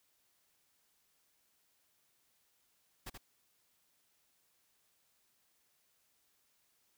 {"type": "noise with echo", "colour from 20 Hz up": "pink", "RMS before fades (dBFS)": -44, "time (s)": [3.06, 3.1], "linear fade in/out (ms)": 10, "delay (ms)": 79, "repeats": 1, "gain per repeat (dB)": -5, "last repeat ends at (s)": 3.179, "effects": ["white hiss -75 dBFS RMS until 6.97 s"]}